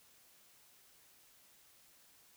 silence, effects white hiss -65 dBFS RMS until 2.36 s

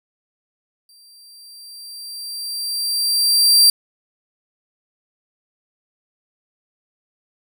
sawtooth tone with exponential growth, 4709 Hz, D8, 4 cents sharp, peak -5 dBFS, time 0.89-3.7 s, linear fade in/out 2 ms, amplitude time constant 610 ms, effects none

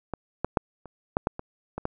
clicks, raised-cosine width 1 ms, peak -16 / -11 / -6 / -28 / -8 / -9 / -20 / -18 / -13 dBFS, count 9, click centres 0.137 / 0.446 / 0.572 / 0.857 / 1.169 / 1.271 / 1.394 / 1.78 / 1.854 s, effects none

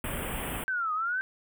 pink band-stop noise, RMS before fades -34 dBFS, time 0.04-0.64 s, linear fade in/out 2 ms, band 3300 to 8100 Hz, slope 96 dB/octave
sine linear two-way sweep, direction down then up, 1568 to 1221 to 1568 Hz, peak -27 dBFS, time 0.68-1.21 s, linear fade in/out 0 ms, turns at 0.93 s
effects none

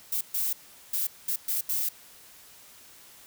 violet noise bursts at uneven times, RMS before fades -28 dBFS, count 6, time 0.12-0.21 / 0.34-0.53 / 0.93-1.07 / 1.28-1.36 / 1.48-1.61 / 1.69-1.89 s, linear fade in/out 5 ms, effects white hiss -52 dBFS RMS until 3.26 s

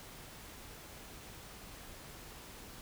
silence, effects pink hiss -51 dBFS RMS until 2.81 s

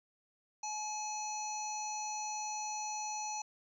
harmonic tone with a mistuned harmonic, 850 Hz, G#5, 40 cents sharp, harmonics 1 / 3 / 5 / 7 / 8, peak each -39 / -49 / -51 / -41 / -51 dBFS, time 0.63-3.42 s, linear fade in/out 5 ms, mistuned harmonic 5, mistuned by -17 cents, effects 12-bit

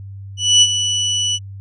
30% pulse tone with ADSR envelope, 2960 Hz, F#7, in tune, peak -3 dBFS, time 0.37-1.39 s, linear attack 250 ms, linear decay 44 ms, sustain -10 dB, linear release 42 ms, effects added 98 Hz sine -30 dBFS peak until 1.6 s + resampled to 24000 Hz

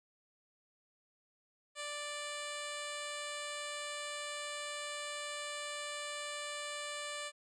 10% pulse tone with low-pass filter, 587.3 Hz, D5, in tune, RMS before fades -42 dBFS, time 1.75-7.32 s, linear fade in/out 50 ms, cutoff 7300 Hz, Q 2.5, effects none

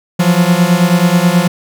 45% pulse beating tone pair, 171 / 180.3 Hz, F3 / F#3, -36 / -45 cents, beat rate 9.3 Hz, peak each -11 dBFS, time 0.19-1.48 s, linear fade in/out 10 ms, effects none

